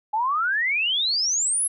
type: exponential sweep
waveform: sine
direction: up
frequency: 830.6 to 11175 Hz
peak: -20 dBFS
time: 0.13-1.68 s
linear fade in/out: 10 ms
effects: none